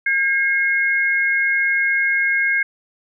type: tone pair together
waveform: sine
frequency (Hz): 1615.9 / 2157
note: G#6 / C#7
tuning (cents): -48 / -48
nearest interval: perfect fourth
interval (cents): 500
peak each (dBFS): -18 / -18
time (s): 0.06-2.63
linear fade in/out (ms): 5
effects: none